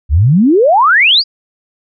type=exponential sweep; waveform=sine; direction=up; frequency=64 to 5000 Hz; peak=-5 dBFS; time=0.09-1.24 s; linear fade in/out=50 ms; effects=none